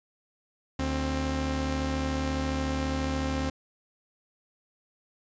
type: tone pair together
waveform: sawtooth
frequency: 74.33 / 264.7 Hz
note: D2 / C4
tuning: +21 / +20 cents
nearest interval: octave + minor seventh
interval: 2199 cents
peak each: -26 dBFS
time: 0.79-3.5 s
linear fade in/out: 5 ms
effects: resampled to 16000 Hz